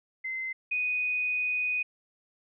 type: tone pair in turn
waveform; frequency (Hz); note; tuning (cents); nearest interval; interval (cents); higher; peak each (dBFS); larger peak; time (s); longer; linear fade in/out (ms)
sine; 2065 / 2487; C7 / D#7; -23 / -1; minor third; 322; second; -31 / -26; second; 0.24-0.53 / 0.71-1.83; second; 10
effects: none